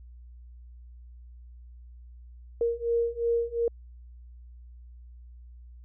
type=beating tone pair; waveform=sine; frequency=466.2 / 469 Hz; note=A#4 / A#4; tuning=0 / +11 cents; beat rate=2.8 Hz; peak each=-28 / -27 dBFS; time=2.61-3.68 s; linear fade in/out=2 ms; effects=added 60 Hz sine -45 dBFS peak until 5.84 s